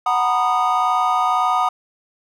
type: chord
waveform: triangle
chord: B major seventh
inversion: second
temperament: just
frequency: 740.8 / 926 / 987.8 / 1234.7 Hz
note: F#5 / A#5 / B5 / D#6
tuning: +2 / -12 / 0 / -14 cents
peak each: -18 / -22 / -22 / -17 dBFS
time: 0.06-1.69 s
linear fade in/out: 5 ms
effects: none